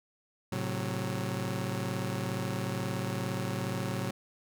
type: chord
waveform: sawtooth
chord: F# diminished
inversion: first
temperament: just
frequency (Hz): 111 / 133.2 / 185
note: A2 / C3 / F#3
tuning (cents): +16 / +31 / 0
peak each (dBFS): -32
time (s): 0.52-4.11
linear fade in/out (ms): 5
effects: none